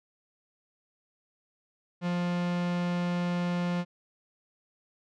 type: tone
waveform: 45% pulse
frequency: 175.7 Hz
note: F3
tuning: 11 cents sharp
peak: -27 dBFS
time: 2.01-3.85 s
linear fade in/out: 50 ms
effects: low-pass 4000 Hz 12 dB/octave